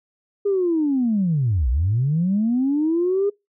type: linear two-way sweep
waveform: sine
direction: down then up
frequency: 411.4 to 55.9 to 411.4 Hz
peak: -16 dBFS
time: 0.45-3.3 s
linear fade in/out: 10 ms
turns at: 1.69 s
effects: noise-tail reverb RT60 0.2 s tail -25 dB re dry + tanh soft clip ceiling -12 dBFS